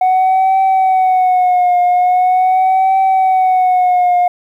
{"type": "tone with vibrato", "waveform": "sine", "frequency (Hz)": 740, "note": "F#5", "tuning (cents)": 0, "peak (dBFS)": -6, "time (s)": [0.01, 4.28], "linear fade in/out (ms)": 5, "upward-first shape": "triangle", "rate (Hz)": 0.42, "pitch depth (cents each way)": 67, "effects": ["tanh soft clip ceiling -7 dBFS", "8-bit"]}